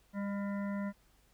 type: harmonic tone with a mistuned harmonic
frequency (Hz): 200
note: G3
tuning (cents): +35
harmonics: 1 / 3 / 5 / 7 / 9 / 10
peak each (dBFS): -34 / -44 / -48 / -51 / -53 / -54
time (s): 0.13-0.93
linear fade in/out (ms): 50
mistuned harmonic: 3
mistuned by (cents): +23
effects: added 50 Hz sine -69 dBFS peak until 1.33 s + pink hiss -69 dBFS RMS until 1.33 s